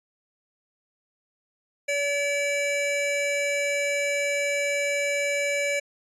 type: tone pair together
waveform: square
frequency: 570 / 2304 Hz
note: C#5 / D7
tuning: +48 / -34 cents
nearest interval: 2 octaves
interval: 2418 cents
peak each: -27 dBFS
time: 1.88-5.8 s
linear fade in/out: 10 ms
effects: resampled to 24000 Hz